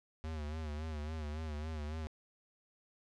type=tone with vibrato; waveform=square; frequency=76.9 Hz; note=D#2; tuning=20 cents flat; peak=-39 dBFS; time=0.24-2.07 s; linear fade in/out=0 ms; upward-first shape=sine; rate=3.6 Hz; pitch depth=73 cents each way; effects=low-pass 6000 Hz 12 dB/octave